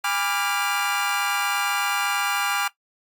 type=chord; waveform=25% pulse; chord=G# diminished seventh; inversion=none; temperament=equal with one note detuned; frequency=812.6 / 987.8 / 1174.7 / 1396.9 Hz; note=G#5 / B5 / D6 / F6; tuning=-38 / 0 / 0 / 0 cents; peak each=-23 / -28 / -24 / -23 dBFS; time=0.04-2.68 s; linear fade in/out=5 ms; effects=noise-tail reverb RT60 0.1 s tail -17 dB re dry + Opus 48 kbps